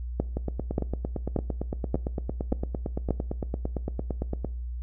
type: two click trains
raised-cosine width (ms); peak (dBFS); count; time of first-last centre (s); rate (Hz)
2; -11 / -16; 6 / 37; 0.2-3.107 / 0.37-4.447; 1.72 / 8.83
effects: noise-tail reverb RT60 0.5 s tail -21 dB re dry + added 60 Hz sine -31 dBFS peak until 4.82 s